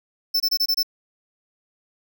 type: tone bursts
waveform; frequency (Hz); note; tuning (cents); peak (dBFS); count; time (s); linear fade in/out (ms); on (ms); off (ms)
square; 5300; E8; +9; -18; 6; 0.34-0.831; 10; 61; 25
effects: none